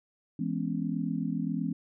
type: chord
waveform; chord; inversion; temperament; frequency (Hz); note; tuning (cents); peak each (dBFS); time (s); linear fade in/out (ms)
sine; C# minor seventh; first; just; 166.31 / 207.9 / 249.5 / 277.2; E3 / G#3 / B3 / C#4; +16 / +2 / +18 / 0; -33 / -34 / -34 / -35; 0.39-1.73; 5
effects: none